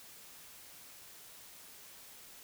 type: silence
effects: white hiss -54 dBFS RMS until 2.43 s